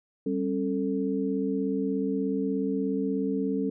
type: tone cluster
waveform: sine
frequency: 195.5 / 272.2 / 442.6 Hz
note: G3 / C#4 / A4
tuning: -4 / -31 / +10 cents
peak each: -30 / -28 / -31 dBFS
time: 0.26-3.7 s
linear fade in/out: 5 ms
effects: none

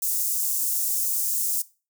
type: high-pass noise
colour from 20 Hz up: white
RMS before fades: -25 dBFS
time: 0.02-1.62 s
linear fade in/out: 5 ms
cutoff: 6700 Hz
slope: 24 dB/octave
effects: noise-tail reverb RT60 0.3 s tail -18 dB re dry

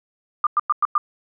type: tone bursts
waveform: sine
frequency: 1200 Hz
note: D6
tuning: 37 cents sharp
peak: -14 dBFS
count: 5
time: 0.44-0.98 s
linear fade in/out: 2 ms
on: 28 ms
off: 100 ms
effects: none

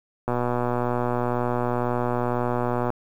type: click train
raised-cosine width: 1 ms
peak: -11 dBFS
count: 321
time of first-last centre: 0.28-2.903 s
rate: 122 Hz
effects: 8-bit

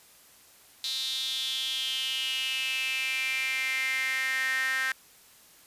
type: tone with high-pass filter sweep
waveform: sawtooth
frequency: 262.6 Hz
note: C4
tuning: 6 cents sharp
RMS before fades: -30 dBFS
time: 0.84-4.92 s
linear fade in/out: 0 ms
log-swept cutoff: 3900 to 1700 Hz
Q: 7.2
effects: white hiss -56 dBFS RMS until 5.66 s + resampled to 32000 Hz

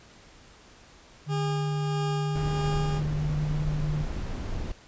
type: tone with pitch glide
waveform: sine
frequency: 149.3 to 150.25 Hz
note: D3 to D3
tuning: +29 to +40 cents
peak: -26 dBFS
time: 1.26-4.06 s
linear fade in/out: 50 ms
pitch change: +11 cents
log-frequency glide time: 1.71-3.04 s
type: tone with tremolo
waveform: 20% pulse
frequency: 406.2 Hz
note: G#4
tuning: 38 cents flat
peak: -25 dBFS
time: 1.28-3.02 s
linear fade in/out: 50 ms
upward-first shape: sine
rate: 1.6 Hz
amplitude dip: 40%
type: noise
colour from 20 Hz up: brown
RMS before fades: -32 dBFS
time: 2.35-4.72 s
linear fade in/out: 5 ms
effects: pink hiss -53 dBFS RMS until 4.87 s + resampled to 16000 Hz

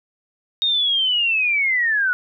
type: linear sweep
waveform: sine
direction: down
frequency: 3729 to 1441 Hz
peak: -16 dBFS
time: 0.62-2.13 s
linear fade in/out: 0 ms
effects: none

